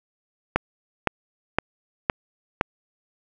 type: click train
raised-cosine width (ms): 0.5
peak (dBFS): -3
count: 5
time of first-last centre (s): 0.56-2.611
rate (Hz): 1.95
effects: none